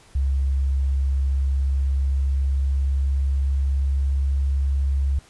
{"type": "tone with pitch glide", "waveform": "sine", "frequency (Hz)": [67.8, 68.63], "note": ["C#2", "C#2"], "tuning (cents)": [-38, -17], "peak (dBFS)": -18, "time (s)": [0.15, 5.19], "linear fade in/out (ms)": 5, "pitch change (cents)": 21, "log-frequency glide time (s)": [1.27, 4.48], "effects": ["pink hiss -52 dBFS RMS until 5.29 s", "resampled to 24000 Hz"]}